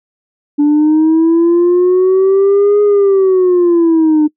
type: linear two-way sweep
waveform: sine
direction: up then down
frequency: 290 to 415.3 to 299.3 Hz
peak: -4 dBFS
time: 0.58-4.28 s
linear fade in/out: 20 ms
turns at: 2.82 s
effects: noise-tail reverb RT60 0.1 s tail -23 dB re dry + tanh soft clip ceiling -5 dBFS